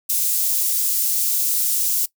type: high-pass noise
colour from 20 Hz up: white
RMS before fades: -20 dBFS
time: 0.09-2.06 s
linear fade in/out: 10 ms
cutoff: 7100 Hz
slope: 12 dB/octave
effects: noise-tail reverb RT60 0.1 s tail -20 dB re dry